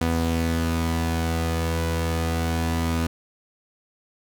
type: tone pair together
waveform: sawtooth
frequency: 82.39 / 246.9 Hz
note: E2 / B3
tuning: 0 / 0 cents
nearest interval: octave + perfect fifth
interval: 1900 cents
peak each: -19 / -23 dBFS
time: 0.01-3.07 s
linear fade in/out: 5 ms
effects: none